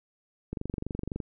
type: click train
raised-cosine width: 3 ms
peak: -20 dBFS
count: 17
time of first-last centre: 0.53-1.202 s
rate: 23.8 Hz
effects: none